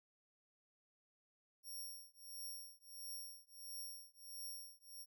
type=tone with tremolo; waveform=5% pulse; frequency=5570 Hz; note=F8; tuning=5 cents flat; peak=-39 dBFS; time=1.63-5.06 s; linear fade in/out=50 ms; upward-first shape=triangle; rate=1.5 Hz; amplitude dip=100%; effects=none